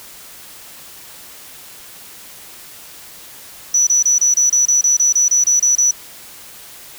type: tone bursts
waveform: sine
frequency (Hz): 5920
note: F#8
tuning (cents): 0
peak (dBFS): -10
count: 14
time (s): 3.74-5.911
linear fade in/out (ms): 5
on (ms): 130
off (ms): 27
effects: white hiss -38 dBFS RMS until 6.98 s